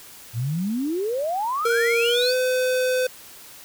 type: exponential sweep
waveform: sine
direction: up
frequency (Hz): 107.3 to 4900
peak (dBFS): -22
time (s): 0.33-2.35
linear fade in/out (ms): 50
type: tone with pitch glide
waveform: square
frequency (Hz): 466.2 to 508.4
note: A#4 to C5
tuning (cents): 0 to -50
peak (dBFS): -20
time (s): 1.65-3.07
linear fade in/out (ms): 5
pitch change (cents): +150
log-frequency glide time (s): 2.03-2.34
effects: white hiss -44 dBFS RMS until 3.64 s